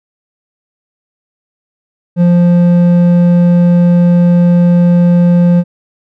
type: tone with hard clipping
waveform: sine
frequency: 174.61 Hz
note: F3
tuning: in tune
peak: -6 dBFS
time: 2.16-5.64 s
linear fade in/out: 50 ms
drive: 6 dB
effects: none